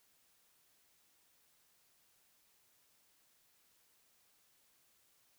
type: silence
effects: white hiss -72 dBFS RMS until 5.38 s